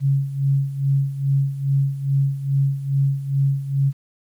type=tone with tremolo; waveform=sine; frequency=138 Hz; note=C#3; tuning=7 cents flat; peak=-14 dBFS; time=0-3.93 s; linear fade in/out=50 ms; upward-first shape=sine; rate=2.4 Hz; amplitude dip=75%; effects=9-bit